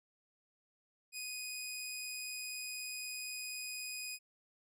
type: tone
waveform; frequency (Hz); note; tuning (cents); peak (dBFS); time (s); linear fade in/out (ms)
15% pulse; 2491; D#7; +1; -34; 1.12-4.19; 50
effects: none